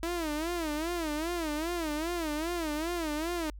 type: tone with vibrato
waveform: sawtooth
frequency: 322.9 Hz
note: E4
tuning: 36 cents flat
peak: -27 dBFS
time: 0.03-3.5 s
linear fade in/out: 0 ms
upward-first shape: sine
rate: 2.5 Hz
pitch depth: 150 cents each way
effects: added 50 Hz sine -42 dBFS peak until 3.59 s